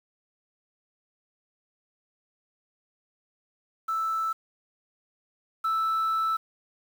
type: tone pair in turn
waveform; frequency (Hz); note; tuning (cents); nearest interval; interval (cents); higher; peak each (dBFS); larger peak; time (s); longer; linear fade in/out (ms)
sine; 1318.5 / 1318.5; E6 / E6; 0 / 0; unison; 0; neither; -24 / -21; second; 3.88-4.33 / 5.64-6.37; second; 10
effects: tanh soft clip ceiling -22 dBFS + 8-bit